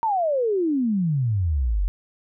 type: exponential sweep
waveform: sine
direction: down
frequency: 939 to 42.62 Hz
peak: -19 dBFS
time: 0.03-1.88 s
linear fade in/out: 0 ms
effects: none